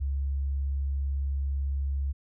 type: tone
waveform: sine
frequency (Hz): 69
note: C#2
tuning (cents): -7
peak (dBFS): -26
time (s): 0-2.13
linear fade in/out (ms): 20
effects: none